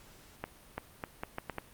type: accelerating click train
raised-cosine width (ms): 0.5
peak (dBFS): -20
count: 7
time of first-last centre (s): 0.44-1.584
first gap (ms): 340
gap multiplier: 0.76
effects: pink hiss -57 dBFS RMS until 1.73 s + Opus 48 kbps